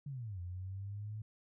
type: linear two-way sweep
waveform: sine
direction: down then up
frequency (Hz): 147.1 to 87.31 to 109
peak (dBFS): -40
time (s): 0.06-1.22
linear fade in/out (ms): 5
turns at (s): 0.4
effects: none